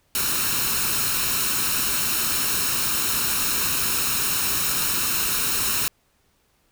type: noise with comb filter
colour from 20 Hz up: white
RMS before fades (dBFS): -23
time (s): 0.15-5.88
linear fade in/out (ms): 0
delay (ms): 0.74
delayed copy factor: +0.6
effects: pink hiss -65 dBFS RMS until 6.71 s